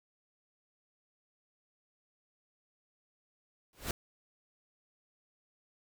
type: noise with exponential growth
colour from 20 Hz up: pink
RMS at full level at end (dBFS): -31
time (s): 3.73-3.91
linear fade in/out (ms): 2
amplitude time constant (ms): 39
effects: none